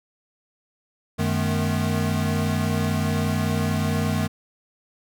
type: tone cluster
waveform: square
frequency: 93.2 / 154.5 / 214.5 / 243.3 Hz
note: F#2 / D#3 / A3 / B3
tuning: +13 / -12 / -44 / -26 cents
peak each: -27 / -26 / -27 / -31 dBFS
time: 1.18-4.28 s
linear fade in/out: 20 ms
effects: none